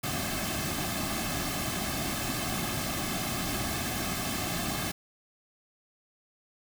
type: noise with comb filter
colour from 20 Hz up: pink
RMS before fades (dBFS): -32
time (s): 0.03-4.92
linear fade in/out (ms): 10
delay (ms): 2.1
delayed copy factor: -0.7
effects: none